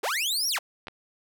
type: linear two-way sweep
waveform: sawtooth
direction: up then down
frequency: 311.1 to 5800 to 418 Hz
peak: -22 dBFS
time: 0.03-0.59 s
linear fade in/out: 10 ms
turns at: 0.48 s
type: clicks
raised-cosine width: 0.3 ms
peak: -22 dBFS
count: 2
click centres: 0.871 / 0.883 s
effects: none